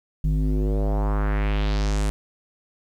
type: tone with low-pass filter sweep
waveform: square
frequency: 51.3 Hz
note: G#1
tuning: 21 cents flat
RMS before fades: -22 dBFS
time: 0.24-2.1 s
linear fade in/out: 0 ms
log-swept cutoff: 160 to 9900 Hz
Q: 2.2
effects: 9-bit